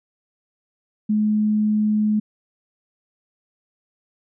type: tone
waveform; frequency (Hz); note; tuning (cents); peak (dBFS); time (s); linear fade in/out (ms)
sine; 212.6; G#3; +41; -16; 1.09-2.2; 10
effects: none